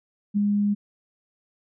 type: tone with ADSR envelope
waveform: sine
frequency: 204.9 Hz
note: G#3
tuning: 23 cents flat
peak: -17 dBFS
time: 0.34-0.75 s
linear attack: 31 ms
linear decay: 4 ms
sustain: -2 dB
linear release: 22 ms
effects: none